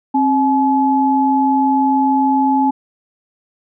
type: tone pair together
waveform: sine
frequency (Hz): 267.3 / 853.8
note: C4 / G#5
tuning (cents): +37 / +48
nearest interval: octave + minor sixth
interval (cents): 2011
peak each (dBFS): -14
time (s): 0.14-2.71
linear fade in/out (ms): 10
effects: none